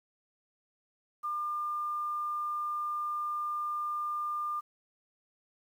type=tone; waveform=sine; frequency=1200 Hz; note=D6; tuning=37 cents sharp; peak=-31 dBFS; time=1.23-4.61 s; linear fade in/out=20 ms; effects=10-bit